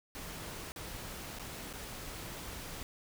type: noise with dropouts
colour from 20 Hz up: pink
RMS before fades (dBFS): -44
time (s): 0.15-2.83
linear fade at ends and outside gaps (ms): 0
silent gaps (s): 0.72-0.761 / 1.387-1.396 / 1.729-1.736
effects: none